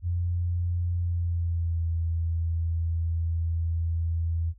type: tone with pitch glide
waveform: sine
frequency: 87.2 to 82.97 Hz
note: F2 to E2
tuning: -2 to +12 cents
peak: -24 dBFS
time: 0.02-4.54 s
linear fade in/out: 50 ms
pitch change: -86 cents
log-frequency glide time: 0.97-1.88 s
effects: added 50 Hz sine -50 dBFS peak until 4.58 s